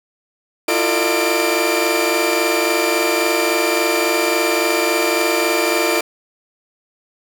sawtooth tone cluster, 332.5 / 356.1 / 450.5 / 606 / 2362 Hz, E4 / F4 / A4 / D#5 / D7, +15 / +34 / +41 / -46 / +9 cents, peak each -18 dBFS, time 0.68-6.01 s, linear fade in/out 5 ms, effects none

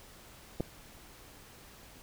clicks, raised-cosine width 2 ms, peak -26 / -18 dBFS, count 2, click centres 0.6 / 0.606 s, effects pink hiss -54 dBFS RMS until 2.02 s

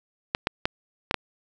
clicks, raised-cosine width 0.3 ms, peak -6 dBFS, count 5, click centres 0.349 / 0.471 / 0.655 / 1.111 / 1.143 s, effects none

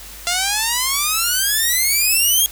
5% pulse exponential sweep, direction up, 688 to 3305 Hz, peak -5 dBFS, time 0.27-2.46 s, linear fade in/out 0 ms, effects added 50 Hz sine -40 dBFS peak until 2.51 s + white hiss -37 dBFS RMS until 2.51 s

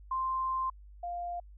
sine tone pair in turn, 1046.5 / 699.8 Hz, C6 / F5, 0 / +3 cents, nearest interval perfect fifth, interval 697 cents, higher first, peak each -29 / -34 dBFS, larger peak first, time 0.11-0.7 / 1.03-1.4 s, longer first, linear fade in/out 5 ms, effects added 50 Hz sine -49 dBFS peak until 1.57 s

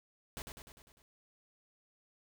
pink noise with echo, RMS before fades -43 dBFS, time 0.37-0.42 s, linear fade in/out 0 ms, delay 100 ms, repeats 6, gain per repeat -4 dB, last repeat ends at 1.02 s, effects none

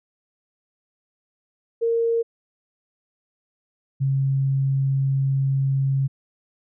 sine tone pair in turn, 461.6 / 135.89 Hz, A#4 / C#3, -17 / -34 cents, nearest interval octave + major sixth, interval 2117 cents, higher first, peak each -18 dBFS, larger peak neither, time 1.81-2.23 / 4-6.08 s, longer second, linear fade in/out 20 ms, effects none

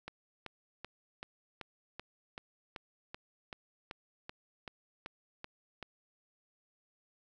click train, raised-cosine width 0.3 ms, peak -26 dBFS, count 16, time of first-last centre 0.08-5.827 s, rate 2.61 Hz, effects none

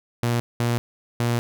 sawtooth tone bursts at uneven times, 119 Hz, A#2, 36 cents sharp, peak -16 dBFS, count 3, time 0.23-0.4 / 0.6-0.78 / 1.2-1.39 s, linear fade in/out 0 ms, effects none

